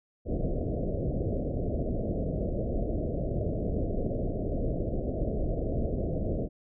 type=low-pass noise; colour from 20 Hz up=pink; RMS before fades=-30 dBFS; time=0.25-6.49 s; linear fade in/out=50 ms; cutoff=670 Hz; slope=96 dB/octave; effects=none